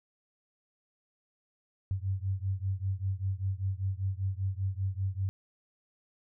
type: beating tone pair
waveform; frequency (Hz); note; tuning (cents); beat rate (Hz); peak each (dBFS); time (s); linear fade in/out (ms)
sine; 94 / 99.1; F#2 / G2; +28 / +19; 5.1; -32 / -33; 1.91-5.29; 0
effects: none